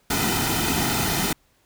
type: noise with comb filter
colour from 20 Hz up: pink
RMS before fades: -23 dBFS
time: 0.1-1.33 s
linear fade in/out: 5 ms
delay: 1.8 ms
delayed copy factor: -0.7
effects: pink hiss -63 dBFS RMS until 1.65 s